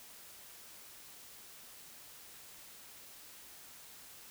silence, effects white hiss -54 dBFS RMS until 4.3 s

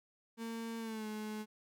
35% pulse tone with pitch glide, 228.1 to 214.1 Hz, A#3 to A3, -37 to -47 cents, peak -38 dBFS, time 0.37-1.46 s, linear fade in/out 50 ms, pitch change -110 cents, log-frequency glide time 0.79-1.07 s, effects none

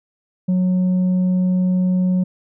sine tone with tanh clipping, 183.2 Hz, F#3, 17 cents flat, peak -15 dBFS, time 0.48-2.24 s, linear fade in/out 10 ms, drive 3 dB, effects none

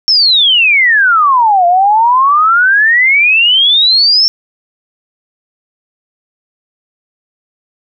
sine exponential two-way sweep, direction down then up, 5470 to 686 to 5470 Hz, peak -5 dBFS, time 0.08-4.28 s, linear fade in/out 0 ms, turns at 1.66 s, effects none

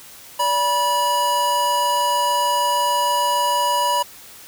square tone pair together, 578.5 / 973 Hz, D5 / B5, -26 / -26 cents, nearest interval major sixth, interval 900 cents, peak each -26 / -18 dBFS, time 0.39-4.03 s, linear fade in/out 10 ms, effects white hiss -42 dBFS RMS until 4.47 s

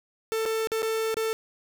45% pulse tone with dropouts, 444.6 Hz, A4, 18 cents sharp, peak -25 dBFS, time 0.32-1.33 s, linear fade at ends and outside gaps 0 ms, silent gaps 0.454-0.46 / 0.672-0.718 / 0.821-0.829 / 1.143-1.169 s, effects none

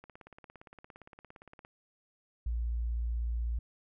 click train, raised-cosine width 0.5 ms, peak -35 dBFS, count 29, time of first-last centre 0.04-1.649 s, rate 17.4 Hz
sine tone, 58.1 Hz, A#1, 5 cents flat, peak -30 dBFS, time 2.46-3.59 s, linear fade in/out 5 ms
effects none

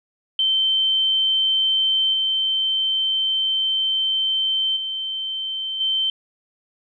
sine tone with level steps, 3103 Hz, G7, 18 cents flat, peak -16 / -18 / -24 / -18 dBFS, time 0.39-6.1 s, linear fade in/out 2 ms, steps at 2.13 / 4.76 / 5.8 s, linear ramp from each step 10 ms, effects none

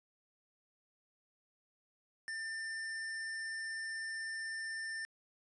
sine tone with hard clipping, 1792 Hz, A6, 31 cents sharp, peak -40 dBFS, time 2.28-5.05 s, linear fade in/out 0 ms, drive 18 dB, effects resampled to 24000 Hz

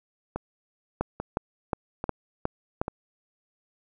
two click trains, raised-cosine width 1 ms, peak -11 / -16 dBFS, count 6 / 4, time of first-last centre 1.01-2.815 / 0.36-2.881 s, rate 2.77 / 1.19 Hz, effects none

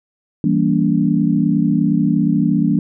sine chord, E half-diminished seventh, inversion none, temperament equal with one note detuned, 164.81 / 196 / 233.1 / 287.1 Hz, E3 / G3 / Bb3 / D4, 0 / 0 / 0 / -39 cents, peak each -18 dBFS, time 0.44-2.79 s, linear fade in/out 2 ms, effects none

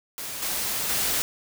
white noise with level steps, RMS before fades -34 / -28 / -25 dBFS, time 0.18-1.22 s, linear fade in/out 0 ms, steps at 0.42 / 0.89 s, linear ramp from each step 5 ms, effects none

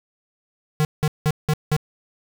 square tone bursts, 152.5 Hz, D#3, 34 cents flat, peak -17 dBFS, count 5, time 0.8-1.765 s, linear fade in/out 0 ms, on 49 ms, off 180 ms, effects none

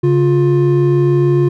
triangle tone pair together, 140 / 353.3 Hz, C#3 / F4, +18 / +20 cents, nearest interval octave + major third, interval 1602 cents, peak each -10 dBFS, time 0.03-1.49 s, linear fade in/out 10 ms, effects none

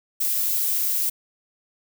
violet noise, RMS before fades -23 dBFS, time 0.2-1.1 s, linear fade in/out 10 ms, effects none

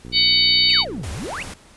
click train, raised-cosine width 3 ms, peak -24 dBFS, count 60, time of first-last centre 0.05-1.014 s, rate 61.2 Hz
harmonic tone, 750 Hz, F#5, 23 cents sharp, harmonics 3 / 4 / 5 / 6, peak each -21 / -21 / -19 / -16 dBFS, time 0.12-0.85 s, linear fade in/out 50 ms
triangle exponential two-way sweep, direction down then up, 3006 to 61.9 to 3006 Hz, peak -25 dBFS, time 0.69-1.43 s, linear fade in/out 5 ms, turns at 1.11 s
pink noise, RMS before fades -34 dBFS, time 1.03-1.54 s, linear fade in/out 5 ms
effects pink hiss -49 dBFS RMS until 1.76 s + resampled to 24000 Hz

